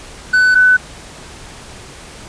triangle / sine tone pair in turn, 1500 / 1500 Hz, F#6 / F#6, +23 / +23 cents, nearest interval unison, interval 0 cents, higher neither, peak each -6 dBFS, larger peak neither, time 0.33-0.55 / 0.55-0.77 s, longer neither, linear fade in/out 10 ms, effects pink hiss -35 dBFS RMS until 2.28 s + resampled to 22050 Hz

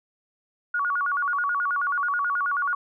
sine tone with vibrato, 1275 Hz, D#6, 42 cents sharp, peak -22 dBFS, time 0.74-2.75 s, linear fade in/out 5 ms, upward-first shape square, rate 9.3 Hz, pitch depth 210 cents each way, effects none

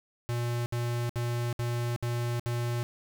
square tone bursts, 119.6 Hz, A#2, 45 cents sharp, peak -29 dBFS, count 6, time 0.29-2.83 s, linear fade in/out 0 ms, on 370 ms, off 64 ms, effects none

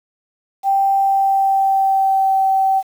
sine tone with pitch glide, 784 to 771 Hz, G5 to G5, 0 to -29 cents, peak -12 dBFS, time 0.63-2.83 s, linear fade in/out 50 ms, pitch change -29 cents, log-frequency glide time 0.96-2.45 s, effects 7-bit

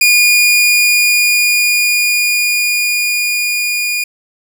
sawtooth tone with level ramp, 2436 Hz, D#7, 37 cents flat, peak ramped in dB -3 to -11 dBFS, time 0.01-4.04 s, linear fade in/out 5 ms, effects none

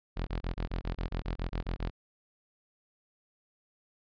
sawtooth tone bursts, 43 Hz, F1, 26 cents flat, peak -27 dBFS, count 13, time 0.16-1.902 s, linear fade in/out 20 ms, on 110 ms, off 26 ms, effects resampled to 11025 Hz

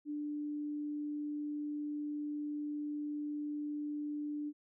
sine tone, 295.8 Hz, D4, 13 cents sharp, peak -36 dBFS, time 0.05-4.53 s, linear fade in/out 50 ms, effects none

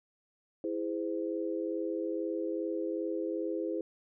sine chord, E augmented, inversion none, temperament just, 329.6 / 412 / 515 Hz, E4 / G#4 / B#4, 0 / -14 / -28 cents, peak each -34 / -37 / -37 dBFS, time 0.64-3.81 s, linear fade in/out 2 ms, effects none

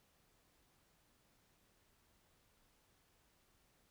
silence, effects pink hiss -74 dBFS RMS until 3.9 s

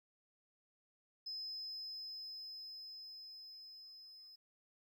triangle tone with level ramp, 5100 Hz, D#8, 42 cents sharp, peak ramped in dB -39 to -54 dBFS, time 1.26-4.36 s, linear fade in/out 10 ms, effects tanh soft clip ceiling -38 dBFS + 13-bit

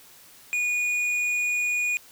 sine tone with hard clipping, 2454 Hz, D#7, 25 cents flat, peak -24 dBFS, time 0.53-1.97 s, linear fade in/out 0 ms, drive 6 dB, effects white hiss -51 dBFS RMS until 2.11 s

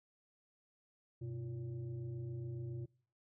sine tone with frequency modulation, 125.1 Hz, B2, 23 cents sharp, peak -40 dBFS, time 1.21-2.86 s, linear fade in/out 10 ms, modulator 223 Hz, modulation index 0.72, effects noise-tail reverb RT60 0.5 s tail -24 dB re dry

